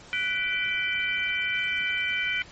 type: tone cluster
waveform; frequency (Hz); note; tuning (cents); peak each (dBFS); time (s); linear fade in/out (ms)
sine; 1486 / 1977 / 2341 / 3058; F#6 / B6 / D7 / G7; +7 / +1 / -6 / -44; -31 / -33 / -27 / -33; 0.13-2.42; 0
effects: pink hiss -48 dBFS RMS until 2.51 s + MP3 32 kbps